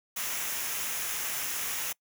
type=noise with comb filter; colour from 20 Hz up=white; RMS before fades=-33 dBFS; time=0.16-1.93 s; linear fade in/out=10 ms; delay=0.23 ms; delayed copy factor=-0.5; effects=noise-tail reverb RT60 0.1 s tail -25 dB re dry